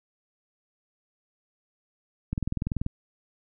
click train, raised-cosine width 5 ms, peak -15 dBFS, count 12, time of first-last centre 2.33-2.864 s, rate 20.6 Hz, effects none

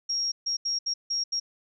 sine tone bursts at uneven times, 5588 Hz, F8, in tune, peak -25 dBFS, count 6, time 0.09-0.32 / 0.46-0.57 / 0.65-0.79 / 0.86-0.94 / 1.1-1.24 / 1.32-1.4 s, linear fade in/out 10 ms, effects none

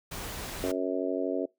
pink noise, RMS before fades -38 dBFS, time 0.11-0.72 s, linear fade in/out 10 ms
harmonic tone, 92.5 Hz, F#2, in tune, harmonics 3 / 4 / 5 / 6 / 7, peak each -32 / -33 / -34 / -35 / -35 dBFS, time 0.63-1.46 s, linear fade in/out 10 ms
effects noise-tail reverb RT60 0.2 s tail -23 dB re dry

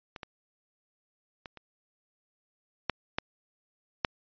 clicks, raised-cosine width 0.3 ms, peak -25 / -23 / -25 / -30 / -10 / -12 / -8 dBFS, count 7, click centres 0.162 / 0.232 / 1.458 / 1.573 / 2.897 / 3.185 / 4.048 s, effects resampled to 11025 Hz

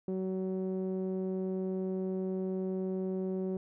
sawtooth tone with low-pass filter, 187.9 Hz, F#3, 27 cents sharp, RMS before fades -34 dBFS, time 0.08-3.57 s, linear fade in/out 2 ms, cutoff 420 Hz, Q 2.2, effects none

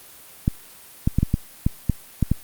clicks, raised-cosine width 5 ms, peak -5 dBFS, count 9, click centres 0.479 / 1.075 / 1.186 / 1.23 / 1.341 / 1.665 / 1.897 / 2.227 / 2.316 s, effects white hiss -45 dBFS RMS until 2.43 s + Opus 32 kbps

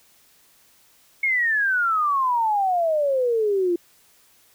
sine exponential sweep, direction down, 2196 to 338.7 Hz, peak -18 dBFS, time 1.23-3.76 s, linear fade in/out 5 ms, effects white hiss -57 dBFS RMS until 4.54 s

